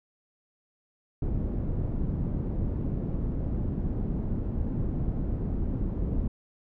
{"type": "low-pass noise", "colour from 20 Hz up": "pink", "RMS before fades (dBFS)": -29, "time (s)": [1.22, 6.28], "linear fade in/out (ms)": 5, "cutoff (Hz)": 260, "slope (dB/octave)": 12, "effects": []}